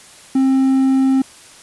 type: tone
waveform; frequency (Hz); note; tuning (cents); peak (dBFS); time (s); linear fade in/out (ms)
triangle; 265.7; C4; +27; -9; 0.35-1.22; 5
effects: white hiss -42 dBFS RMS until 1.62 s + resampled to 24000 Hz